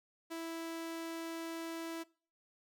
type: tone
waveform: sawtooth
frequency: 329.6 Hz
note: E4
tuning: in tune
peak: -36 dBFS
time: 0.3-2.04 s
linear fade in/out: 20 ms
effects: noise-tail reverb RT60 0.4 s tail -22 dB re dry